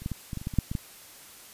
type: clicks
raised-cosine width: 5 ms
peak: -29 / -18 / -19 / -21 / -21 / -28 / -18 / -24 / -9 / -19 / -16 dBFS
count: 11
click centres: 0.02 / 0.061 / 0.117 / 0.332 / 0.373 / 0.415 / 0.471 / 0.538 / 0.587 / 0.715 / 0.752 s
effects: white hiss -49 dBFS RMS until 1.53 s + resampled to 32000 Hz